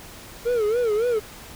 triangle tone with vibrato, 452.7 Hz, A4, 49 cents sharp, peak -17 dBFS, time 0.45-1.2 s, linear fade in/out 20 ms, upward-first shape sine, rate 3.6 Hz, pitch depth 150 cents each way, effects pink hiss -42 dBFS RMS until 1.55 s

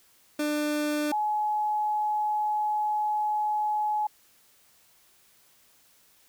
30% pulse / sine tone pair in turn, 298.1 / 846.6 Hz, D4 / G#5, +26 / +33 cents, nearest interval octave + tritone, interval 1807 cents, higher second, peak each -23 / -24 dBFS, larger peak first, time 0.39-1.12 / 1.12-4.07 s, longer second, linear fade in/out 5 ms, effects white hiss -61 dBFS RMS until 6.28 s

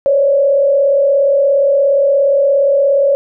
sine tone with frequency modulation, 558 Hz, C#5, 11 cents sharp, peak -8 dBFS, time 0.06-3.15 s, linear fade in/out 0 ms, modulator 37.1 Hz, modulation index 0.64, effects none

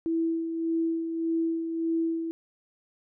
sine tone with tremolo, 328.8 Hz, E4, 4 cents flat, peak -23 dBFS, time 0.06-2.31 s, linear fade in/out 0 ms, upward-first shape sine, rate 1.7 Hz, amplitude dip 50%, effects none

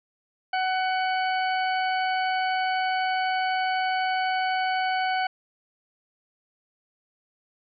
harmonic tone, 748 Hz, F#5, 19 cents sharp, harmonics 1 / 2 / 3 / 4 / 6, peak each -24 / -30 / -34 / -36 / -40 dBFS, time 0.53-5.27 s, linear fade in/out 5 ms, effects none

